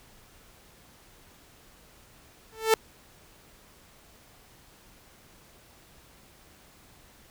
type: tone with exponential growth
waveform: sawtooth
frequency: 443.1 Hz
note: A4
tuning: 12 cents sharp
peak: -11 dBFS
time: 2.52-2.74 s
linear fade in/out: 2 ms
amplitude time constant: 47 ms
effects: pink hiss -56 dBFS RMS until 7.3 s